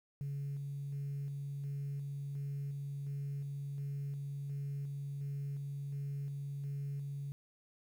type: tone with tremolo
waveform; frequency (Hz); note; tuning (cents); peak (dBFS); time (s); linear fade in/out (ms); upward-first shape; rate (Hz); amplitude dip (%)
sine; 140.8; C#3; +27; -35; 0.21-7.32; 0; square; 1.4; 25
effects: tanh soft clip ceiling -34 dBFS + 11-bit